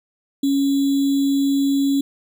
sine tone with sample-and-hold, 277.2 Hz, C#4, in tune, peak -15 dBFS, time 0.43-2.01 s, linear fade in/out 5 ms, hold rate 3675 Hz, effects none

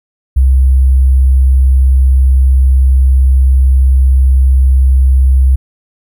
sine tone with sample-and-hold, 65.5 Hz, C2, 2 cents sharp, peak -4 dBFS, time 0.36-5.56 s, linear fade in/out 10 ms, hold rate 11025 Hz, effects none

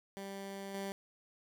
15% pulse tone with level steps, 196.4 Hz, G3, 4 cents sharp, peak -36 / -32 dBFS, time 0.17-0.92 s, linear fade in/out 0 ms, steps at 0.74 s, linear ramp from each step 5 ms, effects none

